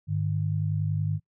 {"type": "tone pair together", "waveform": "sine", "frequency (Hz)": [101.8, 152.53], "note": ["G#2", "D#3"], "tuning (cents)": [-34, -34], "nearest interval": "perfect fifth", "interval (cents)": 700, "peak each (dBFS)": -27, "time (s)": [0.07, 1.2], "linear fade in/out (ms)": 50, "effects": ["noise-tail reverb RT60 0.1 s tail -23 dB re dry"]}